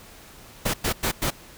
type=noise bursts; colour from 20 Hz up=pink; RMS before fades=-24 dBFS; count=4; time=0.65-1.306 s; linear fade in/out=10 ms; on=89 ms; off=100 ms; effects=pink hiss -47 dBFS RMS until 1.57 s